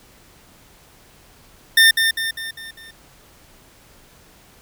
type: tone with echo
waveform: 25% pulse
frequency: 1807 Hz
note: A6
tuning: 46 cents sharp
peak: -5 dBFS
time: 1.77-1.91 s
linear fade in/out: 5 ms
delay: 200 ms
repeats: 5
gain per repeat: -6 dB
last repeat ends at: 2.91 s
effects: pink hiss -50 dBFS RMS until 4.61 s